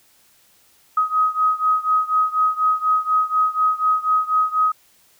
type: beating tone pair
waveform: sine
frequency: 1260 / 1264.1 Hz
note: D#6 / D#6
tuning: +21 / +27 cents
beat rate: 4.1 Hz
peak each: -18 / -20 dBFS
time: 0.97-4.72 s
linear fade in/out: 5 ms
effects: white hiss -56 dBFS RMS until 5.19 s